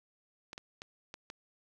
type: clicks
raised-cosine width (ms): 0.2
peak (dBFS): -26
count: 5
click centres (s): 0.531 / 0.579 / 0.819 / 1.141 / 1.301
effects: none